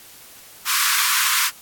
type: high-pass noise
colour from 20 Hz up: pink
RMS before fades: -19 dBFS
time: 0.65-1.51 s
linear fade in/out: 50 ms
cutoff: 1000 Hz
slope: 96 dB/octave
effects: white hiss -44 dBFS RMS until 1.61 s + AAC 64 kbps

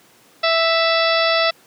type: harmonic tone with a mistuned harmonic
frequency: 659.3 Hz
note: E5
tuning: in tune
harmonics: 1 / 2 / 3 / 4 / 5 / 6 / 7 / 8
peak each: -18 / -21 / -23 / -24 / -25 / -26 / -26 / -27 dBFS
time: 0.43-1.51 s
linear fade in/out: 10 ms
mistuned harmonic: 5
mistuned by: +65 cents
effects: pink hiss -51 dBFS RMS until 1.66 s + high-pass 200 Hz 12 dB/octave

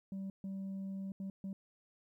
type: tone bursts at uneven times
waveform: sine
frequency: 193.5 Hz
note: G3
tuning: 22 cents flat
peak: -36 dBFS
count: 4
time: 0.12-0.3 / 0.44-1.12 / 1.2-1.3 / 1.44-1.53 s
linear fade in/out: 2 ms
effects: tanh soft clip ceiling -38 dBFS + 13-bit

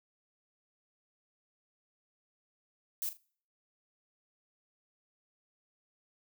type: noise with echo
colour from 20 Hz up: violet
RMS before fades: -35 dBFS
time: 3.02-3.09 s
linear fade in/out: 0 ms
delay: 40 ms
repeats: 2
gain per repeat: -12 dB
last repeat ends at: 3.17 s
effects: noise-tail reverb RT60 0.5 s tail -24 dB re dry

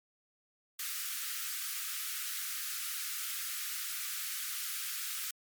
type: high-pass noise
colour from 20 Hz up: white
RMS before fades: -38 dBFS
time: 0.79-5.31 s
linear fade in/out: 5 ms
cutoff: 1200 Hz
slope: 96 dB/octave
effects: MP3 96 kbps

